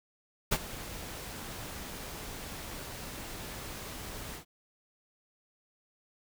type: noise with ADSR envelope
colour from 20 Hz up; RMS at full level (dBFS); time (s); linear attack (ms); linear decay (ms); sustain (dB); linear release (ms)
pink; -26; 0.51-4.45; 14; 50; -16; 100
effects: none